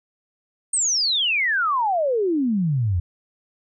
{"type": "exponential sweep", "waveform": "sine", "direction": "down", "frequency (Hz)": [8760, 82.5], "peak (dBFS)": -18, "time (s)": [0.73, 3], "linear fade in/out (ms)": 5, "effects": []}